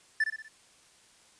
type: tone with echo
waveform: triangle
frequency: 1760 Hz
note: A6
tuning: in tune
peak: -21 dBFS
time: 0.2-0.24 s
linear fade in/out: 5 ms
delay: 61 ms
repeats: 4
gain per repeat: -6 dB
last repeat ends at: 0.484 s
effects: white hiss -60 dBFS RMS until 1.39 s + resampled to 22050 Hz